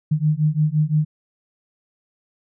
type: beating tone pair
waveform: sine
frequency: 150 / 155.8 Hz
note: D3 / D#3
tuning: +37 / +3 cents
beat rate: 5.8 Hz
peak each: -19 / -19 dBFS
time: 0.11-1.05 s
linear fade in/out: 10 ms
effects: none